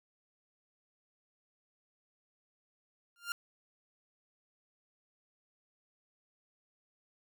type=tone with exponential growth; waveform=sawtooth; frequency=1398 Hz; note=F6; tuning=1 cent sharp; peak=-27 dBFS; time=3.16-3.32 s; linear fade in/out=1 ms; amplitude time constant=33 ms; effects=none